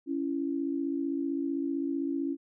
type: tone pair together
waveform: sine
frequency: 278.2 / 333.8 Hz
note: C#4 / E4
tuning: +6 / +22 cents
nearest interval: minor third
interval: 316 cents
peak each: -30 / -33 dBFS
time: 0.06-2.37 s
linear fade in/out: 50 ms
effects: none

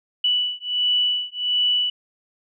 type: beating tone pair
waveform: sine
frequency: 2960 / 2961.4 Hz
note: F#7 / F#7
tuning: 0 / +1 cents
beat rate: 1.4 Hz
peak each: -22 dBFS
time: 0.24-1.9 s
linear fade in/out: 5 ms
effects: none

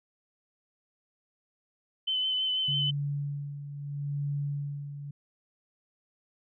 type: tone with vibrato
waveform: sine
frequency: 3042 Hz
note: F#7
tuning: 47 cents sharp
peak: -26 dBFS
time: 2.07-2.91 s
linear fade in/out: 10 ms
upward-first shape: triangle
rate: 6.1 Hz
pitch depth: 26 cents each way
type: tone with tremolo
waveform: sine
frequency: 143.2 Hz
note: D3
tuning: 43 cents flat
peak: -28 dBFS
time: 2.68-5.11 s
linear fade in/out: 5 ms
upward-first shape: sine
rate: 0.76 Hz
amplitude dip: 65%
effects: none

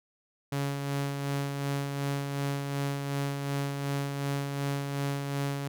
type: tone with tremolo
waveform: sawtooth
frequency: 140.4 Hz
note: C#3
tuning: 22 cents sharp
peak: -24 dBFS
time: 0.52-5.68 s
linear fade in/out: 5 ms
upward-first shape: sine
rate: 2.7 Hz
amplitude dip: 40%
effects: none

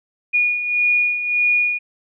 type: beating tone pair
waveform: sine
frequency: 2444 / 2445.7 Hz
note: D#7 / D#7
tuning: -32 / -30 cents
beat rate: 1.7 Hz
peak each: -23 / -16 dBFS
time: 0.33-1.79 s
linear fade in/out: 20 ms
effects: none

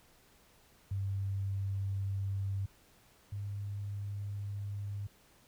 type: tone pair in turn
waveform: sine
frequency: 98 / 101.1 Hz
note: G2 / G#2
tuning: 0 / -46 cents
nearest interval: minor second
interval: 54 cents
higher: second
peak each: -32 / -36 dBFS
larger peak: first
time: 0.91-2.66 / 3.32-5.07 s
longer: neither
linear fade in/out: 5 ms
effects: pink hiss -64 dBFS RMS until 5.47 s

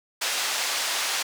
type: band-pass noise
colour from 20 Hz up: white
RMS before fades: -27 dBFS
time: 0.21-1.23 s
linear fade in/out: 10 ms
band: 630 to 6200 Hz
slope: 12 dB/octave
effects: none

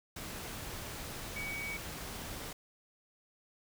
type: tone in noise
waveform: sine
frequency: 2259 Hz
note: C#7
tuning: 32 cents sharp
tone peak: -38 dBFS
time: 1.36-1.77 s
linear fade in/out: 5 ms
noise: pink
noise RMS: -43 dBFS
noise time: 0.16-2.53 s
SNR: +2 dB
effects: none

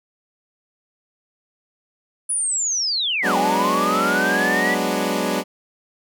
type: linear two-way sweep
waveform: sine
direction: down then up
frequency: 10000 to 781 to 1978 Hz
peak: -19 dBFS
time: 2.29-4.75 s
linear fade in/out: 10 ms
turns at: 3.37 s
type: chord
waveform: 15% pulse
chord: G# half-diminished seventh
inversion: third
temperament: equal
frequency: 185 / 207.7 / 246.9 / 293.7 Hz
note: F#3 / G#3 / B3 / D4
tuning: 0 / 0 / 0 / 0 cents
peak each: -19 dBFS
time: 3.22-5.44 s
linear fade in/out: 50 ms
effects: none

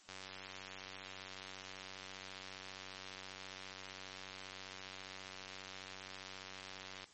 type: click train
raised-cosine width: 0.2 ms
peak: -30 dBFS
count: 660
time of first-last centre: 0.09-7.041 s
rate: 94.8 Hz
effects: white hiss -63 dBFS RMS until 7.13 s + MP3 32 kbps

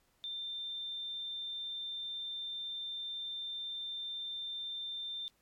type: tone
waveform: sine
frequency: 3582 Hz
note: A7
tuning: 30 cents sharp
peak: -38 dBFS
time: 0.24-5.28 s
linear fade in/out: 0 ms
effects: pink hiss -73 dBFS RMS until 5.41 s + AAC 64 kbps

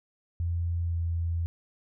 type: tone with pitch glide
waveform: sine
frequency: 85.3 to 84.17 Hz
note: F2 to E2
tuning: -40 to +37 cents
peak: -26 dBFS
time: 0.4-1.46 s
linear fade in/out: 0 ms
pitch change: -23 cents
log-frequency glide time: 0.84-0.96 s
effects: none

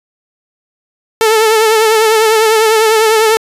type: tone with vibrato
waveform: sawtooth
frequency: 440 Hz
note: A4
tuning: in tune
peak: -3 dBFS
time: 1.21-3.37 s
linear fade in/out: 0 ms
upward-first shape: triangle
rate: 10 Hz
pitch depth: 59 cents each way
effects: resampled to 32000 Hz

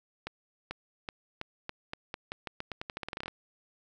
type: accelerating click train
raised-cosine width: 0.3 ms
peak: -20 dBFS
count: 22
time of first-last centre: 0.27-3.28 s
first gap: 440 ms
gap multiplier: 0.86
effects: none

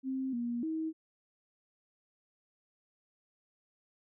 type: tone with pitch steps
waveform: sine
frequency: 263.8 / 238.3 / 318.7 Hz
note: C4 / A#3 / D#4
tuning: +14 / +38 / +42 cents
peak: -32 dBFS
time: 0.03-0.93 s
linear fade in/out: 50 ms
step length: 300 ms
effects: none

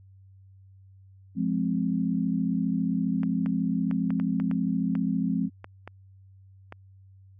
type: chord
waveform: sine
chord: F minor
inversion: none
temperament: just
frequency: 174.61 / 209.5 / 261.9 Hz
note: F3 / Ab3 / C4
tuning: 0 / +15 / +2 cents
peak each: -28 dBFS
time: 1.35-5.5 s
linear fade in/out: 50 ms
type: clicks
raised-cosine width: 0.5 ms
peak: -24 dBFS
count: 11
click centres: 3.233 / 3.461 / 3.912 / 4.105 / 4.199 / 4.4 / 4.513 / 4.953 / 5.644 / 5.876 / 6.724 s
effects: added 96 Hz sine -50 dBFS peak until 7.39 s

